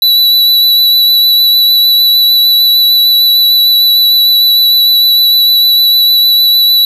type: tone with vibrato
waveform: square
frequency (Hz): 3951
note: B7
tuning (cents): 0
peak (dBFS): -5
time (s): 0.02-6.85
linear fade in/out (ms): 2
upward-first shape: triangle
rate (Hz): 6.6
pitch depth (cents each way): 17
effects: none